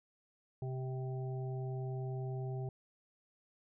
harmonic tone, 130 Hz, C3, 11 cents flat, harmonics 1 / 3 / 5 / 6, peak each -37 / -45 / -52 / -52 dBFS, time 0.62-2.69 s, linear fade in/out 2 ms, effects none

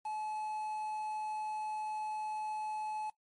triangle tone with quantisation, 858 Hz, A5, 44 cents flat, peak -34 dBFS, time 0.05-3.1 s, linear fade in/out 5 ms, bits 9, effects noise-tail reverb RT60 0.1 s tail -18 dB re dry + MP3 48 kbps

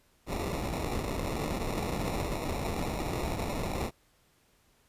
pink noise with sample-and-hold, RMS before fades -33 dBFS, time 0.26-3.91 s, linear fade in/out 50 ms, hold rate 1575 Hz, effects pink hiss -67 dBFS RMS until 4.88 s + resampled to 32000 Hz

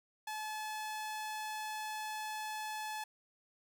sawtooth tone, 860 Hz, A5, 40 cents flat, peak -35 dBFS, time 0.27-3.04 s, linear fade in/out 5 ms, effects none

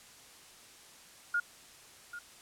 sine tone with echo, 1424 Hz, F6, 33 cents sharp, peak -27 dBFS, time 1.34-1.4 s, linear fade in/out 5 ms, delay 790 ms, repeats 1, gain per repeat -13 dB, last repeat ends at 2.19 s, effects white hiss -55 dBFS RMS until 2.41 s + low-pass 10000 Hz 12 dB/octave

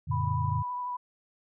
sine chord, Gb augmented, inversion none, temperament equal with one note detuned, 92.5 / 116.54 / 145.4 Hz, Gb2 / Bb2 / D3, 0 / 0 / -17 cents, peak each -31 dBFS, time 0.07-0.63 s, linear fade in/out 20 ms
sine tone with vibrato, 987.8 Hz, B5, in tune, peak -31 dBFS, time 0.11-0.97 s, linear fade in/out 10 ms, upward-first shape triangle, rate 12 Hz, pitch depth 18 cents each way
effects none

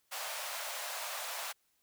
pink high-pass noise, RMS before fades -40 dBFS, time 0.11-1.53 s, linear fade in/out 20 ms, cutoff 580 Hz, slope 48 dB/octave, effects white hiss -75 dBFS RMS until 1.82 s

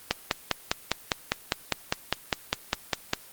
click train, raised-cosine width 0.2 ms, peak -4 dBFS, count 16, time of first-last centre 0.11-3.134 s, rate 4.96 Hz, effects white hiss -49 dBFS RMS until 3.32 s + Opus 24 kbps

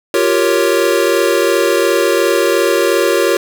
square chord, G half-diminished seventh, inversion third, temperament equal, 349.2 / 392 / 466.2 / 554.4 Hz, F4 / G4 / Bb4 / Db5, 0 / 0 / 0 / 0 cents, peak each -17 dBFS, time 0.14-3.37 s, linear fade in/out 2 ms, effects none

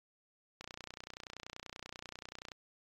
click train, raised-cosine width 0.2 ms, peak -27 dBFS, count 59, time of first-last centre 0.61-2.518 s, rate 30.4 Hz, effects AAC 32 kbps

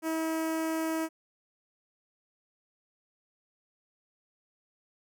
sawtooth tone with notch filter, 321.6 Hz, E4, 43 cents flat, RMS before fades -31 dBFS, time 0.02-1.09 s, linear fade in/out 50 ms, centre 3800 Hz, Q 1.1, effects none

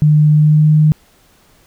sine tone with pitch glide, 151.2 to 153.4 Hz, D#3 to D#3, -49 to -24 cents, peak -6 dBFS, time 0.02-0.92 s, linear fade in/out 0 ms, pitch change +25 cents, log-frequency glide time 0.33-0.71 s, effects pink hiss -51 dBFS RMS until 1.66 s

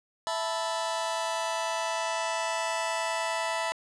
sawtooth chord, E suspended fourth, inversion none, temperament just, 659.3 / 879 / 988.9 Hz, E5 / A5 / B5, 0 / -2 / +2 cents, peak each -28 / -30 / -29 dBFS, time 0.27-3.72 s, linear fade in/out 0 ms, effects resampled to 22050 Hz + 9-bit

